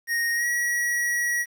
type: tone with pitch glide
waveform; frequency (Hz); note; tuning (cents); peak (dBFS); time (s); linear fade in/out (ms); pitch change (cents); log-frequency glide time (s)
square; 1864.7 to 1917.1; A#6 to A#6; 0 to +48; -23; 0.07-1.46; 50; +48; 0.35-0.46
effects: 9-bit